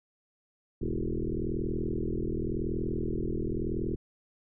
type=tone with frequency modulation; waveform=sine; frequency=174.61 Hz; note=F3; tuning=in tune; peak=-28 dBFS; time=0.81-3.96 s; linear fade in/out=10 ms; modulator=40.9 Hz; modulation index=5.5; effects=none

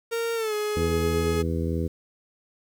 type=tone with pitch glide; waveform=45% pulse; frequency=461.8 to 421 Hz; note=A#4 to G#4; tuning=-16 to +24 cents; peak=-25 dBFS; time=0.11-1.43 s; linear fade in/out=20 ms; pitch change=-160 cents; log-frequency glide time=0.35-0.54 s
type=harmonic tone; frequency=82.41 Hz; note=E2; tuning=in tune; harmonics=1 / 2 / 3 / 4 / 5 / 6; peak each=-27 / -30 / -32 / -33 / -34 / -35 dBFS; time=0.76-1.88 s; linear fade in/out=10 ms
effects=9-bit

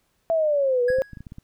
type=linear two-way sweep; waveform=sine; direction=down then up; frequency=668 to 482 to 535 Hz; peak=-18 dBFS; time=0.3-1.02 s; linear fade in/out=0 ms; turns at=0.83 s
type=tone with exponential decay; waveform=triangle; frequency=1661.2 Hz; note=G#6; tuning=in tune; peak=-24 dBFS; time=0.88-1.23 s; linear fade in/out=5 ms; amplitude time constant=76 ms
type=clicks; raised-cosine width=5 ms; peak=-26 dBFS; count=8; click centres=0.903 / 0.986 / 1.133 / 1.172 / 1.206 / 1.268 / 1.321 / 1.384 s
effects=pink hiss -69 dBFS RMS until 1.43 s

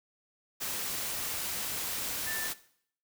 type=tone in noise; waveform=sine; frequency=1770 Hz; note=A6; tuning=10 cents sharp; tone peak=-36 dBFS; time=2.26-2.49 s; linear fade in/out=20 ms; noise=white; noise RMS=-35 dBFS; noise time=0.6-2.54 s; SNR=-4 dB; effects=noise-tail reverb RT60 0.6 s tail -17 dB re dry

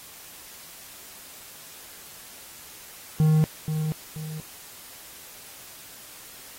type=tone with echo; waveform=triangle; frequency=155.56 Hz; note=D#3; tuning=in tune; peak=-14 dBFS; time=3.2-3.44 s; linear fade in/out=0 ms; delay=480 ms; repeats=2; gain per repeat=-8 dB; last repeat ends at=4.4 s; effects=white hiss -45 dBFS RMS until 6.58 s + AAC 48 kbps

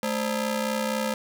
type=ring-modulated tone; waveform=sawtooth; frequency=370 Hz; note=F#4; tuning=in tune; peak=-18 dBFS; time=0.03-1.14 s; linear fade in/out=2 ms; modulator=153 Hz; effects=none

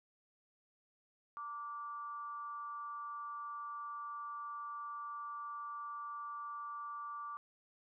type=tone with amplitude modulation; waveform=sine; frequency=1167 Hz; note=D6; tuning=11 cents flat; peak=-39 dBFS; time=1.37-7.37 s; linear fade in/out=0 ms; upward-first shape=sine; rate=257 Hz; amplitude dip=55%; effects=none

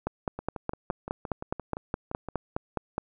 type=two click trains; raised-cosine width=1 ms; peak=-14 / -21 dBFS; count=15 / 12; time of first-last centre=0.07-2.981 / 0.39-2.287 s; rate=4.81 / 5.8 Hz; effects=none

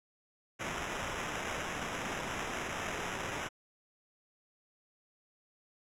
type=noise with sample-and-hold; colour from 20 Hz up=white; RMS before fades=-38 dBFS; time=0.59-3.49 s; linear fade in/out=20 ms; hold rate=4410 Hz; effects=low-pass 9000 Hz 12 dB/octave

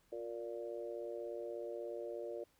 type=harmonic tone with a mistuned harmonic; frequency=116.54 Hz; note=A#2; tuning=in tune; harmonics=3 / 4 / 5 / 6; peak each=-46 / -45 / -45 / -58 dBFS; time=0.12-2.44 s; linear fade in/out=5 ms; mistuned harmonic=3; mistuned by=+24 cents; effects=pink hiss -73 dBFS RMS until 2.59 s

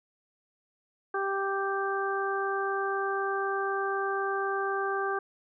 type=harmonic tone; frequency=392 Hz; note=G4; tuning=in tune; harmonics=1 / 2 / 3 / 4; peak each=-31 / -34 / -33 / -34 dBFS; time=1.14-5.19 s; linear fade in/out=5 ms; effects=none

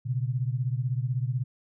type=beating tone pair; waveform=sine; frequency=121.4 / 137.4 Hz; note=B2 / C#3; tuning=-29 / -15 cents; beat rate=16 Hz; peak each=-27 / -30 dBFS; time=0.05-1.44 s; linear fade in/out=20 ms; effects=none

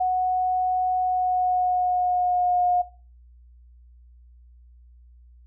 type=tone with pitch glide; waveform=sine; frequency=737 to 716.8 Hz; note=F#5 to F5; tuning=-7 to +45 cents; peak=-19 dBFS; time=0-2.82 s; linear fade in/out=10 ms; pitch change=-48 cents; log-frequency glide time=0.98-2.65 s; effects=noise-tail reverb RT60 0.4 s tail -19 dB re dry + added 60 Hz sine -48 dBFS peak until 5.46 s

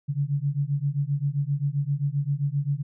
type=beating tone pair; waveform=sine; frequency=138.59 / 146.19 Hz; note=C#3 / D3; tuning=0 / -8 cents; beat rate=7.6 Hz; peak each=-26 dBFS; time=0.08-2.83 s; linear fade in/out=20 ms; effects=none

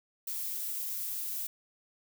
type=noise; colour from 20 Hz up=violet; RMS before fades=-36 dBFS; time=0.27-1.47 s; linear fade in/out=5 ms; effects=none

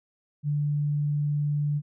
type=tone; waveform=sine; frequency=146.83 Hz; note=D3; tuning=in tune; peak=-23 dBFS; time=0.43-1.82 s; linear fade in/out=50 ms; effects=none

